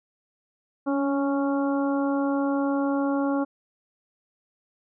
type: harmonic tone with a mistuned harmonic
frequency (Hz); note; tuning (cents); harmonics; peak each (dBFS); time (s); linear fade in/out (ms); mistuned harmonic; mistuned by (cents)
277.2; C#4; 0; 1 / 2 / 3 / 4 / 5; -23 / -29 / -33 / -35 / -37; 0.86-3.45; 20; 1; +21
effects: none